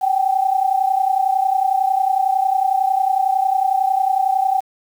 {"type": "tone pair together", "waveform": "sine", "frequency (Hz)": [761, 792], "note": ["F#5", "G5"], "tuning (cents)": [48, 18], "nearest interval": "minor second", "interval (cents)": 70, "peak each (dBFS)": [-16, -19], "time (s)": [0.01, 4.61], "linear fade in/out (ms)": 20, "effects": ["7-bit"]}